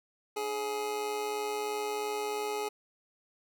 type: tone with amplitude modulation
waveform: 25% pulse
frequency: 419.9 Hz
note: G#4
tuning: 19 cents sharp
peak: -26 dBFS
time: 0.36-2.69 s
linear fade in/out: 10 ms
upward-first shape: sine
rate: 123 Hz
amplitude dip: 45%
effects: none